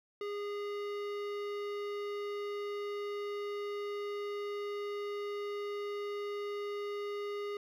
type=tone with hard clipping; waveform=sine; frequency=409.7 Hz; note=G#4; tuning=24 cents flat; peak=-38 dBFS; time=0.21-7.57 s; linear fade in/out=2 ms; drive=16 dB; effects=none

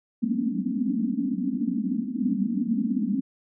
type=band-pass noise; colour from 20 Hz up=white; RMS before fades=-26 dBFS; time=0.22-3.21 s; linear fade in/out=10 ms; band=190 to 280 Hz; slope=96 dB/octave; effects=none

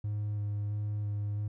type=tone with vibrato; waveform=triangle; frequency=103.83 Hz; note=G#2; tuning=in tune; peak=-28 dBFS; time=0.04-1.48 s; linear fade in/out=5 ms; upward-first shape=square; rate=1.5 Hz; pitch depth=11 cents each way; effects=tanh soft clip ceiling -25 dBFS

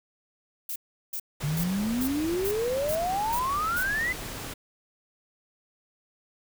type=noise bursts; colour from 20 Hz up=violet; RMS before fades=-33 dBFS; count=8; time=0.69-3.832 s; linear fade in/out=5 ms; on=69 ms; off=370 ms
type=noise; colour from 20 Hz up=pink; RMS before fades=-37 dBFS; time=1.4-4.54 s; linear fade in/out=10 ms
type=exponential sweep; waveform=sine; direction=up; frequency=142.1 to 2058 Hz; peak=-25 dBFS; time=1.43-4.13 s; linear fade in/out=10 ms
effects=none

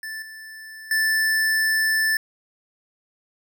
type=tone with level steps; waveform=square; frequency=1760 Hz; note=A6; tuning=in tune; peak=-31 / -38 / -19 dBFS; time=0.03-2.17 s; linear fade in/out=2 ms; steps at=0.22 / 0.91 s; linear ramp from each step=2 ms; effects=none

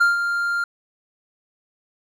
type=tone with ADSR envelope; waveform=triangle; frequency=1396.9 Hz; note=F6; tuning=in tune; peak=-10 dBFS; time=0-0.64 s; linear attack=13 ms; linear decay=150 ms; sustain=-8 dB; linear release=3 ms; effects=none

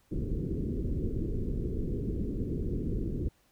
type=low-pass noise; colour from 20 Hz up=pink; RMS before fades=-32 dBFS; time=0.11-3.29 s; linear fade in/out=10 ms; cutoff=430 Hz; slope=48 dB/octave; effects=pink hiss -68 dBFS RMS until 3.51 s

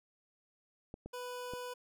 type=clicks; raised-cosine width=2 ms; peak=-31 dBFS; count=3; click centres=0.941 / 1.06 / 1.536 s
type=tone; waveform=25% pulse; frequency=495 Hz; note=B4; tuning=4 cents sharp; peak=-37 dBFS; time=1.13-1.74 s; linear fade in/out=10 ms
effects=none

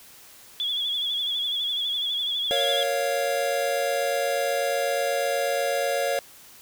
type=tone with vibrato; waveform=sine; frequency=3386 Hz; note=G#7; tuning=33 cents sharp; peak=-24 dBFS; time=0.6-2.83 s; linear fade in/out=0 ms; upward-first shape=sine; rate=12 Hz; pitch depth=58 cents each way
type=chord; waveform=square; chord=Bb minor; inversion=none; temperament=equal; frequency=466.2 / 554.4 / 698.5 Hz; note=Bb4 / Db5 / F5; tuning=0 / 0 / 0 cents; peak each=-31 / -26 / -29 dBFS; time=2.51-6.19 s; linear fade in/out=0 ms
effects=white hiss -49 dBFS RMS until 6.61 s

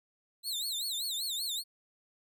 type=tone with vibrato; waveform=sawtooth; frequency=3951 Hz; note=B7; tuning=in tune; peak=-30 dBFS; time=0.43-1.64 s; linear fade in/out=50 ms; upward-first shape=sine; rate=5.2 Hz; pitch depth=190 cents each way; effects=none

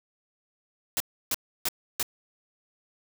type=noise bursts; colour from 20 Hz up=white; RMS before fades=-27 dBFS; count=4; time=0.97-2.028 s; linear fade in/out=0 ms; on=32 ms; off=310 ms; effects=none

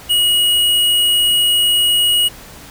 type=tone with hard clipping; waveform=sine; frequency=2898 Hz; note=F#7; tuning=37 cents flat; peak=-12 dBFS; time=0.09-2.29 s; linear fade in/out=20 ms; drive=15 dB; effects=pink hiss -37 dBFS RMS until 2.7 s

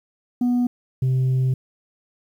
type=tone pair in turn; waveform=sine; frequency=245 / 129.78 Hz; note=B3 / C3; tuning=-14 / -14 cents; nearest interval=major seventh; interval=1100 cents; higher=first; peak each=-14 dBFS; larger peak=neither; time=0.41-0.67 / 1.02-1.54 s; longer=second; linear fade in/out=5 ms; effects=tanh soft clip ceiling -16 dBFS + 9-bit

